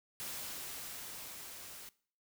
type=noise with level ramp; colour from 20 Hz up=white; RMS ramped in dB=-42 to -50 dBFS; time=0.2-1.89 s; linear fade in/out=0 ms; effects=noise-tail reverb RT60 0.5 s tail -21 dB re dry